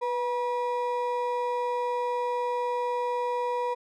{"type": "ring-modulated tone", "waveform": "triangle", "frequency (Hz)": 728, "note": "F#5", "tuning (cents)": -28, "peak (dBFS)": -21, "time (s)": [0.01, 3.75], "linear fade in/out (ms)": 20, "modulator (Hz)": 236, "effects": []}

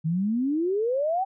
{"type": "exponential sweep", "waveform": "sine", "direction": "up", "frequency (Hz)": [153, 790], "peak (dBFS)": -22, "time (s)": [0.04, 1.25], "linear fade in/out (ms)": 20, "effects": []}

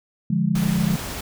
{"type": "chord", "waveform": "sine", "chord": "D diminished", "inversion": "none", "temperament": "equal", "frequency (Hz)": [146.83, 174.61, 207.7], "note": ["D3", "F3", "Ab3"], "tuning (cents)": [0, 0, 0], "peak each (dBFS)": [-24, -21, -22], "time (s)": [0.3, 0.96], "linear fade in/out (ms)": 5}
{"type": "noise", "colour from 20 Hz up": "pink", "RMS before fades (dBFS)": -31, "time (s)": [0.55, 1.21], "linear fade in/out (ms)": 5}
{"effects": []}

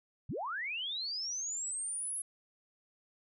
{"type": "linear sweep", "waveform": "sine", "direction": "up", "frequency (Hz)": [73.42, 10880], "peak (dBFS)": -35, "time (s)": [0.29, 2.22], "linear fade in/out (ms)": 5, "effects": []}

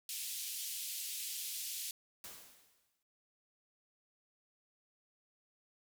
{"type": "band-pass noise", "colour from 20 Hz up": "white", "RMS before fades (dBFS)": -42, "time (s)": [0.09, 1.91], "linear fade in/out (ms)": 2, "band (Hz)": [2700, 15000], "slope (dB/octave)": 24}
{"type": "noise with exponential decay", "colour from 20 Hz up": "white", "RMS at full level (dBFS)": -47, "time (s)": [2.24, 3.03], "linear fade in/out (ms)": 1, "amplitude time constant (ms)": 170}
{"effects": []}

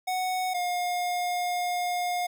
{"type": "tone pair in turn", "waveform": "square", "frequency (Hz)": [740, 713], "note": ["F#5", "F5"], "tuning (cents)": [0, 36], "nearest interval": "minor second", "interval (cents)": 64, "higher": "first", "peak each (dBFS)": -27, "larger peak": "neither", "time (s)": [[0.07, 0.54], [0.54, 2.27]], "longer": "second", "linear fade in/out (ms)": 10, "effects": []}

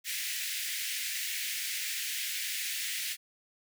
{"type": "high-pass noise", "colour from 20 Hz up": "pink", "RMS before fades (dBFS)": -35, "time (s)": [0.04, 3.17], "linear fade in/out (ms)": 50, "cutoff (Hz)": 1800, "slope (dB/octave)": 48, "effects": []}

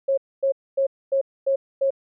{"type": "tone bursts", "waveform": "sine", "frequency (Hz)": 544, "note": "C#5", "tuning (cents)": -33, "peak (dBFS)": -17, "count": 6, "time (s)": [0.08, 1.906], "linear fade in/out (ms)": 10, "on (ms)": 96, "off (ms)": 250, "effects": []}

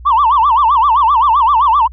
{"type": "tone with vibrato", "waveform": "sine", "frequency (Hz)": 1020, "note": "C6", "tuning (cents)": -44, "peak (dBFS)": -6, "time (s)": [0.05, 1.88], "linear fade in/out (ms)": 20, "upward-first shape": "sine", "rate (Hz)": 7.7, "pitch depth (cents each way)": 260, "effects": ["tanh soft clip ceiling -4 dBFS", "added 60 Hz sine -30 dBFS peak until 1.92 s"]}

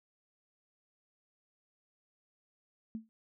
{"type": "tone with exponential decay", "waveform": "sine", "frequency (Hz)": 222.2, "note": "A3", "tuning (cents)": 17, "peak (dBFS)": -33, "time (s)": [2.95, 3.09], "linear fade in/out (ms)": 0, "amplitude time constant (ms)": 29, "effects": []}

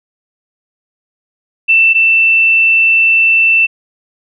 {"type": "tone pair in turn", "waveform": "sine", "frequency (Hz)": [2670, 2670], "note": ["E7", "E7"], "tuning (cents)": [22, 22], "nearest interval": "unison", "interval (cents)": 0, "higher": "neither", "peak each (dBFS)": [-5, -6], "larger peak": "first", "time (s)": [[1.68, 1.94], [1.94, 3.67]], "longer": "second", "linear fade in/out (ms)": 20, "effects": []}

